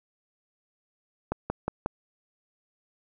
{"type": "click train", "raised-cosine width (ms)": 1, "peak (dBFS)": -13, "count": 4, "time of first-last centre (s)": [1.32, 1.861], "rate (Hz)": 5.55, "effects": []}